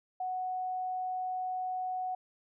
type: tone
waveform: sine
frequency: 740 Hz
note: F#5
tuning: in tune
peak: -32 dBFS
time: 0.2-2.15 s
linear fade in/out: 5 ms
effects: none